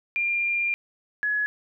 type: tone pair in turn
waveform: sine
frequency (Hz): 2395 / 1690.2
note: D7 / G#6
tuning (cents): +33 / +30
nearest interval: tritone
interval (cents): 603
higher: first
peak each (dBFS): -22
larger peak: neither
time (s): 0.16-0.74 / 1.23-1.46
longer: first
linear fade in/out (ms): 0
effects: none

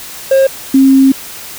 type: tone pair in turn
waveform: triangle / sine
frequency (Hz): 537 / 268.5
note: C5 / C4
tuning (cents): +45 / +45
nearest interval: octave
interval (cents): 1200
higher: first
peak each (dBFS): -3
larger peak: neither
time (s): 0.31-0.47 / 0.74-1.12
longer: second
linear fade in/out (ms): 5
effects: white hiss -28 dBFS RMS until 1.58 s

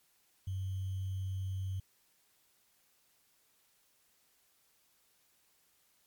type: tone with sample-and-hold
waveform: sine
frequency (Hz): 94.8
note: F#2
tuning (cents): +43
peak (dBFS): -34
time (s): 0.47-1.8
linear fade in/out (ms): 5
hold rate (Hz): 3150
effects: white hiss -71 dBFS RMS until 6.06 s + MP3 96 kbps

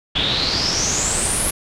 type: noise with low-pass filter sweep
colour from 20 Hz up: pink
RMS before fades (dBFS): -20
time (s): 0.15-1.51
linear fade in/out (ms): 10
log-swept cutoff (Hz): 3300 to 11000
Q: 9.5
effects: none

